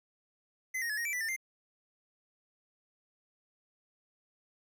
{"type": "tone with pitch steps", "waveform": "square", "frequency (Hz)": [2040, 1864, 1710, 1869, 2325, 1977, 1797, 2094], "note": ["C7", "A#6", "A6", "A#6", "D7", "B6", "A6", "C7"], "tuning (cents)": [-44, -1, -50, 4, -18, 1, 36, 1], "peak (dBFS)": -33, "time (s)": [0.74, 1.364], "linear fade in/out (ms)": 10, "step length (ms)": 78, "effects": []}